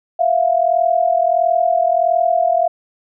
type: tone pair together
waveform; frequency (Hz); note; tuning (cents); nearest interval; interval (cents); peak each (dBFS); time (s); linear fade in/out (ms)
sine; 665.5 / 707; E5 / F5; +16 / +21; minor second; 105; -15; 0.19-2.68; 10
effects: none